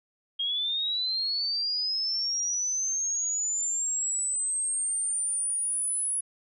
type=linear sweep; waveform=sine; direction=up; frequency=3229 to 10340 Hz; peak=-26 dBFS; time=0.39-6.21 s; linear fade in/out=10 ms; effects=none